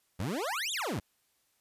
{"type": "exponential two-way sweep", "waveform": "25% pulse", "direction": "up then down", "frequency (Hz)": [79.2, 3913, 79.2], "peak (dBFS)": -28, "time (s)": [0.19, 1], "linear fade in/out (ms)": 10, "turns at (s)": 0.72, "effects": ["white hiss -73 dBFS RMS until 1.6 s", "resampled to 32000 Hz"]}